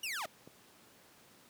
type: linear sweep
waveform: sawtooth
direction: down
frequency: 2960 to 554.4 Hz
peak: -33 dBFS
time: 0.03-0.26 s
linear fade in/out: 5 ms
type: clicks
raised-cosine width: 2 ms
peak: -37 dBFS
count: 2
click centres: 0.254 / 0.475 s
effects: pink hiss -61 dBFS RMS until 1.49 s + high-pass 150 Hz 12 dB/octave